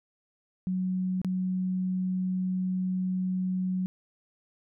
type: tone with dropouts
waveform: sine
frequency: 185 Hz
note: F#3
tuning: in tune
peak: -26 dBFS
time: 0.67-3.86 s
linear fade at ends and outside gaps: 0 ms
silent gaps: 1.216-1.247 s
effects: none